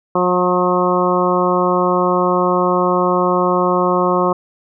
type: harmonic tone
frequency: 180 Hz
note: F#3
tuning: 47 cents flat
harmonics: 1 / 2 / 3 / 4 / 5 / 6 / 7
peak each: -21 / -18 / -19 / -23 / -23 / -18 / -24 dBFS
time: 0.15-4.33 s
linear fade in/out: 5 ms
effects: none